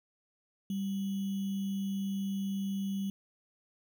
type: tone with sample-and-hold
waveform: sine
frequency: 196 Hz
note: G3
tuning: in tune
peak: -31 dBFS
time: 0.7-3.1 s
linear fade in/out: 2 ms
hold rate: 3150 Hz
effects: none